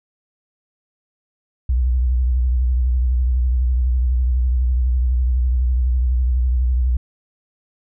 sine tone with vibrato, 62.2 Hz, B1, 13 cents sharp, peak -14 dBFS, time 1.69-6.97 s, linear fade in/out 5 ms, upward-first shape sine, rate 12 Hz, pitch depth 82 cents each way, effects none

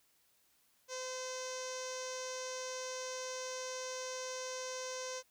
sawtooth tone with low-pass filter, 513 Hz, C5, 34 cents flat, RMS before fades -42 dBFS, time 0.88-5.23 s, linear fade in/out 50 ms, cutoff 6200 Hz, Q 5.7, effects white hiss -72 dBFS RMS until 5.3 s

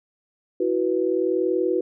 sine chord, E suspended second, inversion none, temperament equal with one note detuned, 329.6 / 370 / 490.5 Hz, E4 / F#4 / B4, 0 / 0 / -12 cents, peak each -25 / -22 / -25 dBFS, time 0.6-1.81 s, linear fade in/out 5 ms, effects none

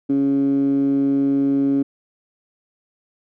15% pulse tone with band-pass filter, 138.59 Hz, C#3, in tune, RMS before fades -18 dBFS, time 0.09-1.83 s, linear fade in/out 10 ms, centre 290 Hz, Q 6.3, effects none

